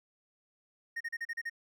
triangle tone bursts, 1855 Hz, A#6, 9 cents flat, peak -32 dBFS, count 7, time 0.96-1.498 s, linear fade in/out 10 ms, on 46 ms, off 36 ms, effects none

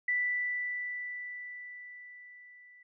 sine tone with level ramp, 1975.5 Hz, B6, in tune, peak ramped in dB -26 to -54 dBFS, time 0.08-2.83 s, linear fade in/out 5 ms, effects none

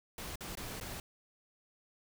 pink noise with dropouts, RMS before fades -43 dBFS, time 0.18-1 s, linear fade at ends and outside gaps 2 ms, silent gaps 0.357-0.407 / 0.553-0.572 / 0.801-0.81 s, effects none

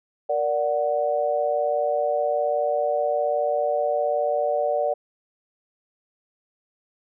sine chord, Bb augmented, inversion none, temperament equal with one note detuned, 466.2 / 585 / 740 Hz, Bb4 / D5 / F#5, 0 / -7 / 0 cents, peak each -28 / -22 / -26 dBFS, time 0.29-4.94 s, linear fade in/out 10 ms, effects none

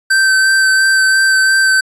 square tone with vibrato, 1550 Hz, G6, 20 cents flat, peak -9 dBFS, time 0.1-1.81 s, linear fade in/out 10 ms, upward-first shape sine, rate 2.9 Hz, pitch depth 14 cents each way, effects resampled to 24000 Hz

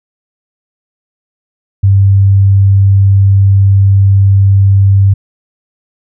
sine tone, 98.2 Hz, G2, 4 cents sharp, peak -3 dBFS, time 1.83-5.14 s, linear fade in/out 10 ms, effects none

